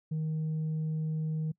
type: tone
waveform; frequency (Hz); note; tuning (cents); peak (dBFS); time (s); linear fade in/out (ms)
sine; 156.8; D#3; +14; -27; 0.11-1.52; 10
effects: noise-tail reverb RT60 0.1 s tail -25 dB re dry + tanh soft clip ceiling -28 dBFS